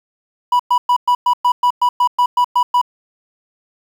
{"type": "tone bursts", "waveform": "triangle", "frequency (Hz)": 981, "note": "B5", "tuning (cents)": -12, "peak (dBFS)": -8, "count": 13, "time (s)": [0.52, 2.815], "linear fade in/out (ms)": 5, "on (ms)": 75, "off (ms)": 110, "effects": ["7-bit"]}